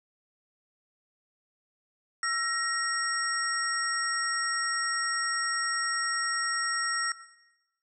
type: tone cluster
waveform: sine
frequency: 1345 / 1880 / 5550 / 8080 Hz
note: E6 / A#6 / F8 / B8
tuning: +34 / +14 / -12 / +39 cents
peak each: -31 / -31 / -34 / -36 dBFS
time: 2.23-7.12 s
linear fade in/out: 2 ms
effects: noise-tail reverb RT60 1.0 s tail -18 dB re dry